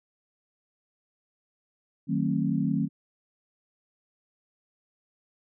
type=chord; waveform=sine; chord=D# diminished seventh; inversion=none; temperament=just; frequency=155.56 / 186.68 / 224 / 268.8 Hz; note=D#3 / F#3 / A3 / C4; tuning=0 / +16 / +31 / +47 cents; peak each=-29 dBFS; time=2.07-2.89 s; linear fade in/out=50 ms; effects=none